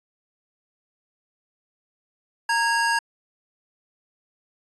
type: tone pair together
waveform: square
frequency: 924.3 / 1647 Hz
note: A#5 / G#6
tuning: -15 / -15 cents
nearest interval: minor seventh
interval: 1000 cents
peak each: -23 dBFS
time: 2.49-2.99 s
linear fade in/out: 5 ms
effects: resampled to 24000 Hz